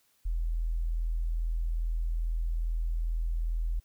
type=tone; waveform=sine; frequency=41.2 Hz; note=E1; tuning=in tune; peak=-27 dBFS; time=0.25-3.8 s; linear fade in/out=10 ms; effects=white hiss -69 dBFS RMS until 3.84 s